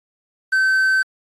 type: tone with quantisation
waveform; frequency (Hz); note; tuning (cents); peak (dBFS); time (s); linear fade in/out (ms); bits
triangle; 1540; G6; -31; -12; 0.52-1.03; 10; 7
effects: AAC 32 kbps